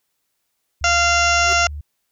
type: tone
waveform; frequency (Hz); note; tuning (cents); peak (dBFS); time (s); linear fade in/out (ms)
sine; 73.42; D2; 0; -27; 0.81-1.81; 5
type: harmonic tone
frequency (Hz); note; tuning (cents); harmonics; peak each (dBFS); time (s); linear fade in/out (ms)
692; F5; -16; 1 / 2 / 3 / 4 / 5 / 6 / 7 / 8 / 9 / 10; -20 / -18 / -23 / -21 / -31 / -32 / -31 / -24 / -27 / -28; 0.84-1.67; 2
type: tone with exponential growth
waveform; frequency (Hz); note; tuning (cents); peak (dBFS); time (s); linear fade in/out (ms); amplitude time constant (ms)
square; 380.4; F#4; +48; -27; 1.35-1.53; 2; 37
effects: white hiss -72 dBFS RMS until 2.11 s